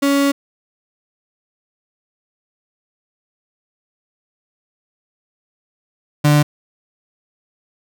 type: tone pair in turn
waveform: 35% pulse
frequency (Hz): 280 / 147.91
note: C#4 / D3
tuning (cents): +18 / +13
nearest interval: major seventh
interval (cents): 1105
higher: first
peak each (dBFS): -11 / -8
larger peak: second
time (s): 0.02-0.32 / 6.24-6.43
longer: first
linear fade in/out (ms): 10
effects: none